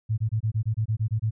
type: tone bursts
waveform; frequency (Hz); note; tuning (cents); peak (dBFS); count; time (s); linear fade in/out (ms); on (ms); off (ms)
sine; 110; A2; 0; -21; 11; 0.09-1.309; 20; 89; 24
effects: none